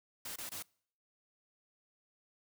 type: noise bursts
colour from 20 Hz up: white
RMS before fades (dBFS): -43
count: 3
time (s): 0.25-0.626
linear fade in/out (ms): 5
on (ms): 110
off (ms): 23
effects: noise-tail reverb RT60 0.6 s tail -26 dB re dry